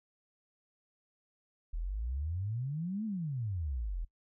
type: exponential two-way sweep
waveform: sine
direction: up then down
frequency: 38.08 to 225.5 to 38.08 Hz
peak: -33 dBFS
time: 1.73-4.05 s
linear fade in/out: 10 ms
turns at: 3.05 s
effects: noise-tail reverb RT60 0.1 s tail -20 dB re dry